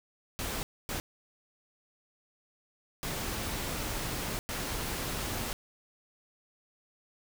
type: noise bursts at uneven times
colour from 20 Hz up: pink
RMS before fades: -35 dBFS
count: 4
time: 0.39-0.63 / 0.89-1 / 3.03-4.39 / 4.49-5.53 s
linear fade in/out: 0 ms
effects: none